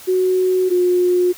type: tone pair in turn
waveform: sine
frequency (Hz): 370 / 358.8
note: F#4 / F4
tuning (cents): 0 / +47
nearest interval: minor second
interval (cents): 53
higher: first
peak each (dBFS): -13 / -12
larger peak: second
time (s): 0.07-0.7 / 0.7-1.33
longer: neither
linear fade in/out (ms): 20
effects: white hiss -39 dBFS RMS until 1.37 s